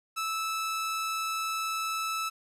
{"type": "tone", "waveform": "sawtooth", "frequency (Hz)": 1311, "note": "E6", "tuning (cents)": -10, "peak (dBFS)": -26, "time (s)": [0.16, 2.3], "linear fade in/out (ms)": 20, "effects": ["resampled to 32000 Hz", "10-bit"]}